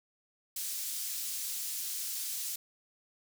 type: high-pass noise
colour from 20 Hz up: pink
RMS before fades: -37 dBFS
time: 0.56-2.56 s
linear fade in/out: 5 ms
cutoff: 6000 Hz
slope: 12 dB/octave
effects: none